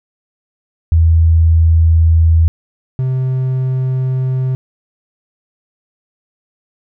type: tone pair in turn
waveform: sine / triangle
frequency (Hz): 81.8 / 129.85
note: E2 / C3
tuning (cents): -13 / -13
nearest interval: minor sixth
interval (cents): 800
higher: second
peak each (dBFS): -6 / -11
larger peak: first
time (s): 0.92-2.48 / 2.99-4.55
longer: neither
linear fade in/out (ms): 0
effects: none